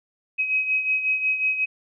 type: beating tone pair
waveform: sine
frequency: 2537 / 2542.5 Hz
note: D#7 / D#7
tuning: +33 / +37 cents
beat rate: 5.5 Hz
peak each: -21 / -28 dBFS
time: 0.38-1.66 s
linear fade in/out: 20 ms
effects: none